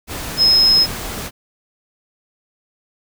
sine tone in noise, 5140 Hz, E8, 45 cents flat, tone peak -9 dBFS, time 0.37-0.87 s, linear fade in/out 50 ms, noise pink, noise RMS -27 dBFS, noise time 0.07-1.31 s, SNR +15 dB, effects none

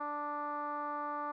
10% pulse tone with low-pass filter, 293.7 Hz, D4, in tune, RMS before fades -38 dBFS, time 0-1.32 s, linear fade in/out 10 ms, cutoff 1100 Hz, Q 4.5, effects none

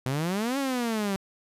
sawtooth exponential two-way sweep, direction up then down, 124.6 to 281.6 to 190.9 Hz, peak -22 dBFS, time 0.06-1.16 s, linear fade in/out 0 ms, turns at 0.58 s, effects resampled to 32000 Hz

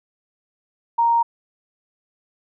sine tone, 932.3 Hz, A#5, in tune, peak -14 dBFS, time 0.98-1.23 s, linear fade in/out 10 ms, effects none

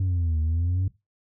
sine exponential two-way sweep, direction down then up, 95.9 to 77.4 to 95.9 Hz, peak -19 dBFS, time 0-0.88 s, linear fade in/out 5 ms, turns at 0.4 s, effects noise-tail reverb RT60 0.2 s tail -17 dB re dry + tanh soft clip ceiling -20 dBFS

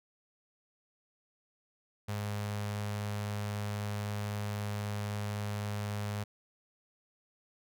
sawtooth tone with notch filter, 103.83 Hz, G#2, in tune, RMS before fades -36 dBFS, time 2.08-6.24 s, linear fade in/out 10 ms, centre 310 Hz, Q 1.8, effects none

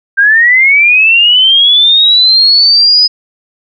sine linear sweep, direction up, 1572 to 5030 Hz, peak -3 dBFS, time 0.17-3.08 s, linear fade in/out 20 ms, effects none

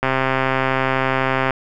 click train, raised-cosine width 0.5 ms, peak -3 dBFS, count 196, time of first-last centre 0.03-1.507 s, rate 132 Hz, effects none

